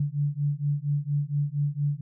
sine beating tone pair, 142.7 / 147 Hz, D3 / D3, -49 / +2 cents, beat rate 4.3 Hz, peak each -27 dBFS, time 0-2.01 s, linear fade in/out 5 ms, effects none

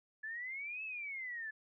sine exponential two-way sweep, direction up then down, 1715 to 2637 to 1715 Hz, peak -40 dBFS, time 0.23-1.51 s, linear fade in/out 10 ms, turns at 0.84 s, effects none

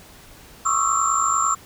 sine tone cluster, 1099 / 1148 / 1263 / 1334 / 7320 Hz, C#6 / D6 / D#6 / E6 / A#8, -15 / -40 / +26 / +20 / -32 cents, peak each -24 dBFS, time 0.65-1.55 s, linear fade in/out 10 ms, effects pink hiss -46 dBFS RMS until 1.65 s

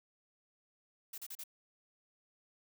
blue noise bursts, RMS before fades -45 dBFS, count 4, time 1.13-1.438 s, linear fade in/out 5 ms, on 50 ms, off 36 ms, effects none

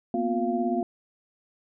sine tone cluster, 233.9 / 250.9 / 356 / 693 Hz, A#3 / B3 / F4 / F5, +6 / +28 / +33 / -14 cents, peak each -29 dBFS, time 0.14-0.83 s, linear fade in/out 2 ms, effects none

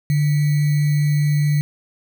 sine tone with sample-and-hold, 147.6 Hz, D3, 9 cents sharp, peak -14 dBFS, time 0.1-1.61 s, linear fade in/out 0 ms, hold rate 2100 Hz, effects none

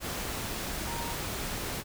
sine tone in noise, 932.3 Hz, A#5, in tune, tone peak -38 dBFS, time 0.85-1.17 s, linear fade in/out 50 ms, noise pink, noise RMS -35 dBFS, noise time 0-1.84 s, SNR -6 dB, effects none

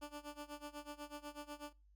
15% pulse tone with tremolo, 293.7 Hz, D4, in tune, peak -38 dBFS, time 0.01-1.73 s, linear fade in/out 20 ms, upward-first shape sine, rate 8.1 Hz, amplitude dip 90%, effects noise-tail reverb RT60 0.3 s tail -24 dB re dry + added 50 Hz sine -64 dBFS peak until 1.95 s

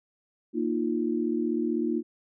sine chord, Bb suspended fourth, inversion none, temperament equal with one note detuned, 233.1 / 309 / 349.2 Hz, Bb3 / Eb4 / F4, 0 / -12 / 0 cents, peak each -29 dBFS, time 0.53-2.03 s, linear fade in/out 50 ms, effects none

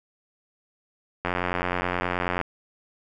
click train, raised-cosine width 0.5 ms, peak -10 dBFS, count 105, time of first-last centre 1.25-2.413 s, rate 89.4 Hz, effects none

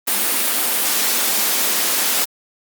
white high-pass noise, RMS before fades -18 dBFS, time 0.07-2.25 s, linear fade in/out 10 ms, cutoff 190 Hz, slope 96 dB/octave, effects Opus 32 kbps

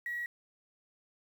sine tone with quantisation, 1916 Hz, A#6, 47 cents sharp, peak -34 dBFS, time 0.06-0.26 s, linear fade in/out 2 ms, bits 9, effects none

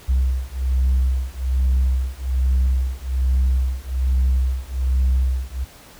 sine beating tone pair, 64 / 65.2 Hz, C2 / C2, -38 / -5 cents, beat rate 1.2 Hz, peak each -18 dBFS, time 0.08-5.65 s, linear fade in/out 20 ms, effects tanh soft clip ceiling -12 dBFS + pink hiss -45 dBFS RMS until 5.99 s

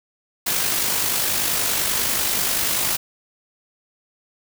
white noise with amplitude modulation, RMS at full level -20 dBFS, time 0.46-2.97 s, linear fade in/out 10 ms, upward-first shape sine, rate 50.3 Hz, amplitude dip 35%, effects none

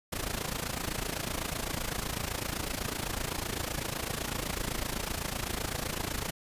pink noise with amplitude modulation, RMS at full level -31 dBFS, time 0.12-6.31 s, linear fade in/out 10 ms, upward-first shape sine, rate 27.9 Hz, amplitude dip 80%, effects resampled to 32000 Hz

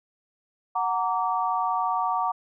sine chord, Gb augmented, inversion none, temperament just, 740 / 925 / 1156.2 Hz, Gb5 / Bb5 / D6, 0 / -14 / -27 cents, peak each -27 dBFS, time 0.75-2.32 s, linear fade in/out 10 ms, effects none

